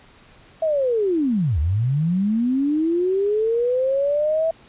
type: linear two-way sweep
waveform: sine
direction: down then up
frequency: 658 to 69.6 to 658 Hz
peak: -17 dBFS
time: 0.62-4.51 s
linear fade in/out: 5 ms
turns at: 1.59 s
effects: pink hiss -50 dBFS RMS until 4.68 s + resampled to 8000 Hz